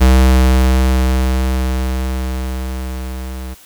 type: tone with level ramp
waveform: square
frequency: 64.4 Hz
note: C2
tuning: 27 cents flat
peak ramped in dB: -6 to -25 dBFS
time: 0-3.55 s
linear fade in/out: 20 ms
effects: white hiss -43 dBFS RMS until 3.65 s